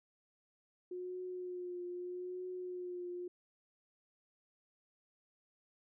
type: tone with vibrato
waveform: sine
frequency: 360.1 Hz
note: F#4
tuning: 47 cents flat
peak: -40 dBFS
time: 0.91-3.28 s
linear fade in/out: 5 ms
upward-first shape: triangle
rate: 0.8 Hz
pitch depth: 31 cents each way
effects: none